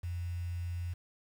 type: tone with quantisation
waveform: sine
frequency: 87.31 Hz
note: F2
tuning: in tune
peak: -34 dBFS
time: 0.03-0.94 s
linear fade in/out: 10 ms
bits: 9
effects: none